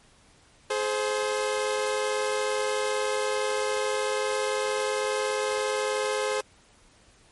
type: tone pair together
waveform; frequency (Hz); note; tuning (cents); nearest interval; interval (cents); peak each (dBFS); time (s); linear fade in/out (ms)
sawtooth; 423.1 / 523.3; G#4 / C5; +32 / 0; major third; 368; -24; 0.7-6.41; 5
effects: pink hiss -58 dBFS RMS until 7.31 s + MP3 48 kbps